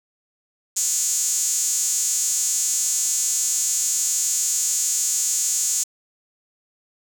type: tone with high-pass filter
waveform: sawtooth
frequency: 246.9 Hz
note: B3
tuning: in tune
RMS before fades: -22 dBFS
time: 0.76-5.84 s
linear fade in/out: 10 ms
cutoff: 7000 Hz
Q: 5.7
effects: 7-bit